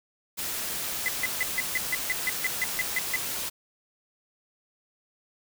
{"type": "noise", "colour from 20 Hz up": "white", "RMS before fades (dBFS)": -32, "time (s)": [0.37, 3.5], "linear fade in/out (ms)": 20}
{"type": "tone bursts", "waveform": "sine", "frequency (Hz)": 2019, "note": "B6", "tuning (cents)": 38, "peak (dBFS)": -23, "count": 13, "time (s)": [1.06, 3.159], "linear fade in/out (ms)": 0, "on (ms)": 23, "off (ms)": 150}
{"effects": []}